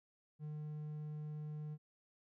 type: tone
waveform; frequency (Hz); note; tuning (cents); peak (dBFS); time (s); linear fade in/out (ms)
triangle; 151.4; D#3; -47; -40; 0.39-1.78; 50
effects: none